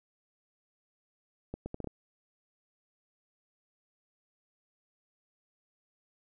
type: accelerating click train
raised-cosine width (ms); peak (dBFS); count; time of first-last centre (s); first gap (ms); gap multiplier
2; -24; 6; 1.54-1.873; 120; 0.7
effects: none